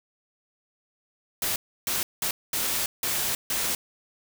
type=noise bursts at uneven times; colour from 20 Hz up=white; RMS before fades=-27 dBFS; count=6; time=1.42-1.56 / 1.87-2.03 / 2.22-2.31 / 2.53-2.86 / 3.03-3.35 / 3.5-3.75 s; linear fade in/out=2 ms; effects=none